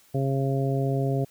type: harmonic tone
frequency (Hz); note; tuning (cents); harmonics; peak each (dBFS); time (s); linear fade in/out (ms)
135.8; C#3; -35; 1 / 2 / 3 / 4 / 5; -24 / -31 / -30 / -34 / -33; 0.14-1.25; 10
effects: white hiss -58 dBFS RMS until 1.3 s